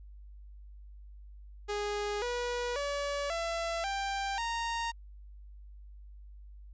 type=tone with pitch steps; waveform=sawtooth; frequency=413.1 / 485.6 / 570.9 / 671.1 / 788.9 / 927.4 Hz; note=G#4 / B4 / D5 / E5 / G5 / A#5; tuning=-9 / -29 / -49 / +31 / +11 / -9 cents; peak=-28 dBFS; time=1.68-4.92 s; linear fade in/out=20 ms; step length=540 ms; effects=added 50 Hz sine -47 dBFS peak until 6.73 s + resampled to 16000 Hz